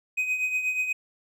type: tone with tremolo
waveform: triangle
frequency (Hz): 2510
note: D#7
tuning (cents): +15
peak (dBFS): -20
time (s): 0.17-0.93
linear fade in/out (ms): 10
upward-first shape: triangle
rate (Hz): 8.3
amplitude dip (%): 65
effects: none